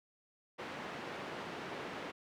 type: band-pass noise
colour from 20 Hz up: pink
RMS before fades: -44 dBFS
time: 0.58-2.12 s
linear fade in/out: 20 ms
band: 240 to 2500 Hz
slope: 12 dB/octave
effects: none